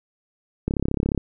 click train, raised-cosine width 3 ms, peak -9 dBFS, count 18, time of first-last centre 0.68-1.177 s, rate 34.2 Hz, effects none

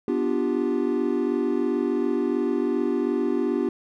triangle chord, G dominant seventh, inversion first, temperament equal, 246.9 / 293.7 / 349.2 / 392 Hz, B3 / D4 / F4 / G4, 0 / 0 / 0 / 0 cents, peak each -25 dBFS, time 0.08-3.69 s, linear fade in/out 2 ms, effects none

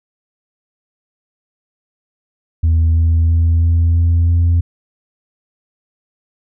sine tone with pitch steps, 81.4 / 82.16 / 82.92 / 83.69 / 84.47 / 85.25 Hz, E2 / E2 / E2 / E2 / E2 / F2, -21 / -5 / +11 / +27 / +43 / -41 cents, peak -7 dBFS, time 2.63-4.61 s, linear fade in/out 10 ms, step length 330 ms, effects tanh soft clip ceiling -8 dBFS

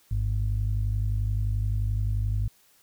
sine tone pair together, 51.5 / 103 Hz, G#1 / G#2, -14 / -14 cents, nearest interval octave, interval 1200 cents, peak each -25 dBFS, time 0.11-2.48 s, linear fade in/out 5 ms, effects tanh soft clip ceiling -18 dBFS + white hiss -61 dBFS RMS until 2.82 s

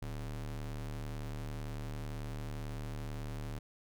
square ring-modulated tone, 74.6 Hz, D2, 28 cents sharp, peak -36 dBFS, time 0.02-3.59 s, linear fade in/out 5 ms, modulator 39 Hz, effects none

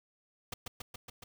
pink noise with echo, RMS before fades -39 dBFS, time 0.52-0.54 s, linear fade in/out 5 ms, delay 140 ms, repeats 5, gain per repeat -2 dB, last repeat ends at 1.24 s, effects none

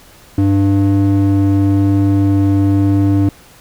triangle ring-modulated tone, 197.1 Hz, G3, 10 cents sharp, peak -4 dBFS, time 0.38-3.29 s, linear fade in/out 2 ms, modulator 98.3 Hz, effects pink hiss -43 dBFS RMS until 3.6 s

